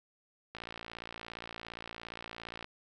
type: click train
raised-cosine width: 0.3 ms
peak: -26 dBFS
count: 121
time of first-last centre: 0.55-2.644 s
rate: 57.3 Hz
effects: none